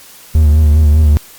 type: tone with vibrato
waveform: triangle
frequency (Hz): 76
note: D#2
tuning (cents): -40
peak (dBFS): -3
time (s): 0.35-1.17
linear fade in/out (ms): 0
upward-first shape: sine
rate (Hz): 5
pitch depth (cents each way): 51
effects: white hiss -38 dBFS RMS until 1.38 s + Opus 48 kbps